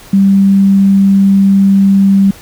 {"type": "tone", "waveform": "sine", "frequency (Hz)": 196, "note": "G3", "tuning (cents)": 0, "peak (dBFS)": -4, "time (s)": [0.13, 2.31], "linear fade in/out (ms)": 5, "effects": ["pink hiss -36 dBFS RMS until 2.41 s"]}